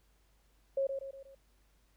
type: tone with echo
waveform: sine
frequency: 544 Hz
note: C#5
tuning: 33 cents flat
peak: -28 dBFS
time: 0.77-0.87 s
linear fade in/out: 5 ms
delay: 120 ms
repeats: 4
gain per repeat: -6 dB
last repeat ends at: 1.35 s
effects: added 50 Hz sine -67 dBFS peak until 1.96 s + pink hiss -73 dBFS RMS until 1.96 s